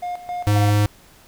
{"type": "tone with tremolo", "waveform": "triangle", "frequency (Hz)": 712, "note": "F5", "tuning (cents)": 33, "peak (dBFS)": -22, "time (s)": [0.02, 0.72], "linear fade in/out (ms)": 10, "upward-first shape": "square", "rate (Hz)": 3.7, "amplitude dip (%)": 75}
{"type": "tone", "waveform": "square", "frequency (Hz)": 103.83, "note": "G#2", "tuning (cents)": 0, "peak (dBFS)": -15, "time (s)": [0.47, 0.86], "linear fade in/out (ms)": 0}
{"effects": ["pink hiss -50 dBFS RMS until 1.27 s"]}